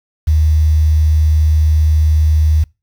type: tone with quantisation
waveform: sine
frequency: 77.3 Hz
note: D#2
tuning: 11 cents flat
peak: -8 dBFS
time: 0.27-2.64 s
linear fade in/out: 10 ms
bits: 6
effects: noise-tail reverb RT60 0.3 s tail -26 dB re dry